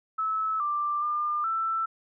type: tone with pitch steps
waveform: sine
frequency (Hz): 1301 / 1181 / 1201 / 1330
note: E6 / D6 / D6 / E6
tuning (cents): -23 / +9 / +38 / +15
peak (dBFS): -25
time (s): 0.18-1.86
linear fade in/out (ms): 10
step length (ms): 420
effects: none